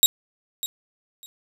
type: tone with echo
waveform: 20% pulse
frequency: 3798 Hz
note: A#7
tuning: 32 cents sharp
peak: -5 dBFS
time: 0.03-0.06 s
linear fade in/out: 0 ms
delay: 600 ms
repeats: 2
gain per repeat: -15 dB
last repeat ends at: 1.26 s
effects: none